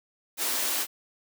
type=high-pass noise; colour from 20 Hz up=white; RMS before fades=-28 dBFS; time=0.37-0.87 s; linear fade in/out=50 ms; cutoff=230 Hz; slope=96 dB/octave; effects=none